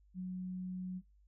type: tone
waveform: sine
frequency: 183.7 Hz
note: F#3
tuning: 12 cents flat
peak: -38 dBFS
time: 0.14-1.02 s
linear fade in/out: 50 ms
effects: noise-tail reverb RT60 0.2 s tail -26 dB re dry + added 50 Hz sine -63 dBFS peak until 1.27 s